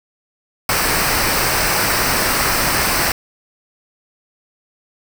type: noise with comb filter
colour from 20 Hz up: pink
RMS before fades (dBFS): -17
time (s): 0.69-3.12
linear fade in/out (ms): 2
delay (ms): 0.29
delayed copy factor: -0.55
effects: none